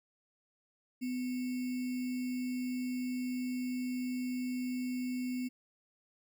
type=tone with sample-and-hold; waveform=sine; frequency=251.5 Hz; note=B3; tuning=32 cents sharp; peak=-33 dBFS; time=1.01-5.49 s; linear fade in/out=20 ms; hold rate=2450 Hz; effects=none